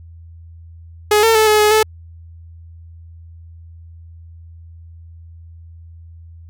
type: tone with pitch steps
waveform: sawtooth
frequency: 420.5 / 450.5 / 435.6 / 425.8 / 422.1 / 434.3 Hz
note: G#4 / A4 / A4 / G#4 / G#4 / A4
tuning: +22 / +41 / -17 / +43 / +28 / -23 cents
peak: -6 dBFS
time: 1.11-1.83 s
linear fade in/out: 5 ms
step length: 120 ms
effects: added 83 Hz sine -36 dBFS peak until 6.49 s